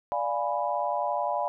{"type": "chord", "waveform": "sine", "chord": "D diminished seventh", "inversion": "none", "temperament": "equal", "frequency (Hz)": [587.3, 698.5, 830.6, 987.8], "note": ["D5", "F5", "Ab5", "Cb6"], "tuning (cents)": [0, 0, 0, 0], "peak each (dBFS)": -31, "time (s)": [0.12, 1.48], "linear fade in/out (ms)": 0, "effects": []}